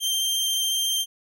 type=tone with vibrato; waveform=sawtooth; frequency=3158 Hz; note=G7; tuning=12 cents sharp; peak=-19 dBFS; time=0-1.06 s; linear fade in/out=50 ms; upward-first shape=triangle; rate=14 Hz; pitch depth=11 cents each way; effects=none